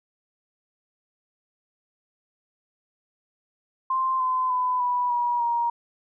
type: tone with pitch steps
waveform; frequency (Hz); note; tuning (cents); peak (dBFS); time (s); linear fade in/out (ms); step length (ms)
sine; 1046.5 / 1025 / 1003.9 / 983.2 / 963 / 943.2; C6 / C6 / B5 / B5 / B5 / A#5; 0 / -36 / +28 / -8 / -44 / +20; -21; 3.9-5.7; 5; 300
effects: none